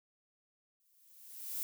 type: noise with exponential growth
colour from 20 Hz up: violet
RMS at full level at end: -36 dBFS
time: 0.8-1.63 s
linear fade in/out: 0 ms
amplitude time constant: 180 ms
effects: none